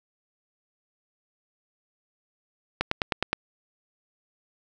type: click train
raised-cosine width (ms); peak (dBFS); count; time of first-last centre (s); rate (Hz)
0.3; -7; 6; 2.81-3.33; 9.61
effects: none